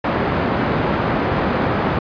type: band-pass noise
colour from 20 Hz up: pink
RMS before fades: -19 dBFS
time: 0.04-1.99 s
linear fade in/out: 5 ms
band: 110 to 1500 Hz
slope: 12 dB/octave
effects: resampled to 11025 Hz